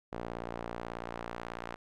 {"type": "tone with band-pass filter sweep", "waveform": "sawtooth", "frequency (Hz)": 58.27, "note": "A#1", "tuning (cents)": 0, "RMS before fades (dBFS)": -41, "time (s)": [0.12, 1.76], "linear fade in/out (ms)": 10, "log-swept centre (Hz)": [620, 1200], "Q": 0.79, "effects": []}